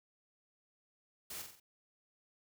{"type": "noise with echo", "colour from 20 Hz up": "white", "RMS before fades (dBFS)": -45, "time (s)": [1.3, 1.42], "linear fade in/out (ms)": 5, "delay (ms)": 45, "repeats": 4, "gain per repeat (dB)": -5, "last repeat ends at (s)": 1.6, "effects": []}